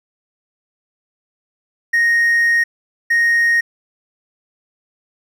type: tone bursts at uneven times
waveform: triangle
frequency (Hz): 1864.7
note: A#6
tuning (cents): 0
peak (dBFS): -9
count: 2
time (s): 1.93-2.64 / 3.1-3.61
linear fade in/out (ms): 10
effects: tanh soft clip ceiling -5 dBFS